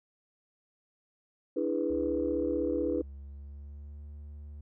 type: chord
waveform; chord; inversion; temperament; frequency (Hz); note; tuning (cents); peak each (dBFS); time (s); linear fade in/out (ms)
sine; E dominant seventh; third; equal with one note detuned; 293.7 / 329.6 / 413.9 / 493.9; D4 / E4 / G#4 / B4; 0 / 0 / -6 / 0; -33 / -32 / -34 / -32; 1.56-3.02; 10
type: tone with pitch glide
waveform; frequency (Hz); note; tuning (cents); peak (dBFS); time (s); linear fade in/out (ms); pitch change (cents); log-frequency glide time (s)
triangle; 69.3 to 73.42; C#2 to D2; 0 to 0; -40; 1.9-4.61; 5; +100; 3.1-4.05
effects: tanh soft clip ceiling -17 dBFS

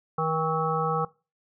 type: harmonic tone with a mistuned harmonic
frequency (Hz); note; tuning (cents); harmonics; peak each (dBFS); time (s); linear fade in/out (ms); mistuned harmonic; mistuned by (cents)
159.4; D#3; +42; 1 / 3 / 5 / 7 / 8; -30 / -30 / -30 / -30 / -30; 0.18-1.05; 5; 8; +35
effects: noise-tail reverb RT60 0.3 s tail -20 dB re dry

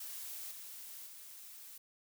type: noise with level steps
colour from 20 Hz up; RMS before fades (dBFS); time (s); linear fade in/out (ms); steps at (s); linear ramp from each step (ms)
blue; -45 / -49 / -52; 0-1.78; 5; 0.51 / 1.06; 10
effects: none

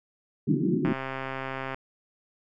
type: band-pass noise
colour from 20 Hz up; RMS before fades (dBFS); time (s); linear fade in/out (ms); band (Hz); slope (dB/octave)
white; -25; 0.47-0.93; 10; 130 to 370; 96
type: click train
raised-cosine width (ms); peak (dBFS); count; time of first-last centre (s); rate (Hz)
0.5; -18; 120; 0.85-1.745; 133
effects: none

